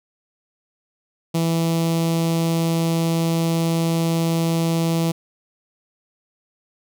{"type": "tone with notch filter", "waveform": "sawtooth", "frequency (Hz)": 165.3, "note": "E3", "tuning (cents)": 5, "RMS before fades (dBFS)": -20, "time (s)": [1.34, 5.12], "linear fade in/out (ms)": 10, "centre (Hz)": 1600, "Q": 0.96, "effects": []}